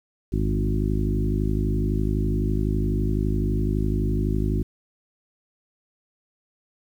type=harmonic tone with a mistuned harmonic; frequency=51.91 Hz; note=G#1; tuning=in tune; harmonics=1 / 2 / 3 / 4 / 5 / 6 / 7; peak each=-24 / -27 / -29 / -30 / -31 / -32 / -32 dBFS; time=0.32-4.63 s; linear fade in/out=10 ms; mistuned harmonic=2; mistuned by=-29 cents; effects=9-bit